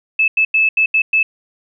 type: tone bursts at uneven times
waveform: sine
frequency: 2613 Hz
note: E7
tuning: 16 cents flat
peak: -10 dBFS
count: 6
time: 0.19-0.28 / 0.37-0.45 / 0.54-0.69 / 0.77-0.86 / 0.94-1.02 / 1.13-1.23 s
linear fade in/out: 5 ms
effects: none